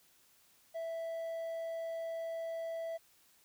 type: tone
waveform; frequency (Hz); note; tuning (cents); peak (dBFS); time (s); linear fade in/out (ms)
triangle; 659.3; E5; 0; -35; 0.74-2.98; 20
effects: white hiss -67 dBFS RMS until 3.44 s